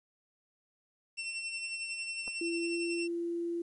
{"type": "tone with tremolo", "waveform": "sawtooth", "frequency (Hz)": 2703, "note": "E7", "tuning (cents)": 43, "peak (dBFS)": -31, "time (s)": [1.17, 3.08], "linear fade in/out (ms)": 20, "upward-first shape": "sine", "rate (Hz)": 11, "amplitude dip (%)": 40}
{"type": "clicks", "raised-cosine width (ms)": 1, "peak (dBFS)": [-36, -34], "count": 2, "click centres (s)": [2.276, 2.28]}
{"type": "tone with pitch glide", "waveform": "sine", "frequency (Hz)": [337.8, 341.1], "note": ["E4", "F4"], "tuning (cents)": [42, -41], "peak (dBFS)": -32, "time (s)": [2.41, 3.62], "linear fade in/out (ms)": 5, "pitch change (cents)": 17, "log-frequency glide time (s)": [2.62, 2.76]}
{"effects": ["resampled to 22050 Hz", "11-bit"]}